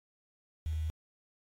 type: tone with quantisation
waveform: sine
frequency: 78.7 Hz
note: D#2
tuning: 20 cents sharp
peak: -31 dBFS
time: 0.66-0.9 s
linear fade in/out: 0 ms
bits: 9
effects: AAC 48 kbps